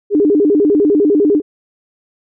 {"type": "tone with vibrato", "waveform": "sine", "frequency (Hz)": 350, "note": "F4", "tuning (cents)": 4, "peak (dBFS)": -8, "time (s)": [0.1, 1.42], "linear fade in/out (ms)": 50, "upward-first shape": "square", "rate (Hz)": 10, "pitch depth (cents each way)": 270, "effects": []}